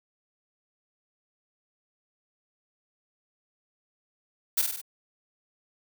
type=noise with echo; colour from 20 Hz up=blue; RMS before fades=-23 dBFS; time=4.57-4.62 s; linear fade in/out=10 ms; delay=49 ms; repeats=4; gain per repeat=-4 dB; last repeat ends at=4.816 s; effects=none